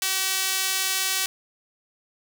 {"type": "tone with high-pass filter", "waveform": "sawtooth", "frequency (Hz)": 381, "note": "G4", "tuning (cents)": -49, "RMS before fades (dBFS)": -25, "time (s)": [0.02, 1.26], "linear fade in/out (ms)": 2, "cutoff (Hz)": 2800, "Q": 0.52, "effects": []}